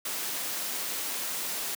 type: noise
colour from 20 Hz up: white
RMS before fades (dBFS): -33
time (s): 0.05-1.75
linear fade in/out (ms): 5
effects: high-pass 200 Hz 12 dB/octave